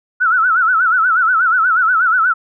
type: tone with vibrato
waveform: sine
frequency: 1398 Hz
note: F6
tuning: 1 cent sharp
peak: -10 dBFS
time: 0.2-2.34 s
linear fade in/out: 20 ms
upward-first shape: sine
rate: 8.3 Hz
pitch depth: 140 cents each way
effects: none